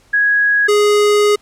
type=tone pair in turn; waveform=sine / square; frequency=1661.2 / 415.3 Hz; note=G#6 / G#4; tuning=0 / 0 cents; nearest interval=2 octaves; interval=2400 cents; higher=first; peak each=-10 dBFS; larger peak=neither; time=0.13-0.68 / 0.68-1.36 s; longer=second; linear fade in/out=10 ms; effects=pink hiss -52 dBFS RMS until 1.41 s + low-pass 10000 Hz 12 dB/octave